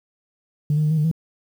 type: tone with pitch steps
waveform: sine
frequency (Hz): 148.6 / 153.1 / 151.8 / 158.9 / 150.3 / 162.4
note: D3 / D#3 / D#3 / D#3 / D3 / E3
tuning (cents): +21 / -28 / -42 / +37 / +40 / -26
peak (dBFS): -15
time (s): 0.7-1.114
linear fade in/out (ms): 2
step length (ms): 69
effects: tanh soft clip ceiling -13 dBFS + 8-bit